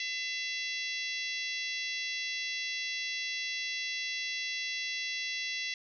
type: harmonic tone with a mistuned harmonic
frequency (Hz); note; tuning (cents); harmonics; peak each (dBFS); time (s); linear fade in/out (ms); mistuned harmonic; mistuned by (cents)
675; E5; +41; 3 / 4 / 5 / 6 / 7 / 8 / 9; -37 / -39 / -41 / -43 / -44 / -45 / -46; 0-5.74; 2; 7; -22
effects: none